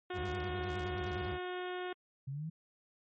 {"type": "harmonic tone", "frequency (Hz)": 362.4, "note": "F#4", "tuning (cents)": -36, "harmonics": [1, 2, 3, 4, 5, 6, 7, 8, 9, 10], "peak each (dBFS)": [-39, -44, -49, -47, -50, -55, -56, -55, -54, -58], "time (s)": [0.1, 1.93], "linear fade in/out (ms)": 5}
{"type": "tone with vibrato", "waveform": "35% pulse", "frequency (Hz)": 86, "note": "F2", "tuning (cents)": -26, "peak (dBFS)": -37, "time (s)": [0.13, 1.39], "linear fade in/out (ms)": 50, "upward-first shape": "square", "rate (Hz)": 9.7, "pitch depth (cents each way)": 210}
{"type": "linear sweep", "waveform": "sine", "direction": "up", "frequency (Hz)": [130.81, 164.81], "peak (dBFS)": -37, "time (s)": [2.27, 2.5], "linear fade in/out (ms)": 10}
{"effects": ["MP3 32 kbps"]}